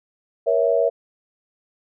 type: chord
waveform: sine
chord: A# diminished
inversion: none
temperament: equal with one note detuned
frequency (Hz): 472.9 / 554.4 / 659.3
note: A#4 / C#5 / E5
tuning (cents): +25 / 0 / 0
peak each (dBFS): -20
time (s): 0.46-0.9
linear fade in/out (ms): 20
effects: none